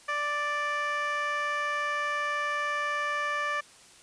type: tone with band-pass filter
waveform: 15% pulse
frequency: 587.3 Hz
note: D5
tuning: in tune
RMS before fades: -30 dBFS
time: 0.08-3.61 s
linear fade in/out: 10 ms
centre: 1500 Hz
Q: 1.2
effects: white hiss -54 dBFS RMS until 4.02 s + resampled to 22050 Hz